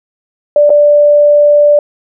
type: tone with dropouts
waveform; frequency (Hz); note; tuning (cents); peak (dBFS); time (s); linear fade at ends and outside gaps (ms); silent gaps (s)
sine; 587.3; D5; 0; -3; 0.56-1.79; 2; 0.695-0.702
effects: none